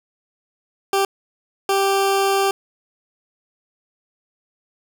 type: tone bursts at uneven times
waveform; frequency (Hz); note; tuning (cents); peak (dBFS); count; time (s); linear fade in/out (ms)
20% pulse; 392; G4; 0; -11; 2; 0.93-1.05 / 1.69-2.51; 2
effects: none